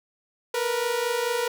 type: tone pair together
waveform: sawtooth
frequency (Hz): 463.1 / 487.7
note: A#4 / B4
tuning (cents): -11 / -22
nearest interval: minor second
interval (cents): 89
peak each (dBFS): -24 / -22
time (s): 0.54-1.48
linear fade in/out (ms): 5
effects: none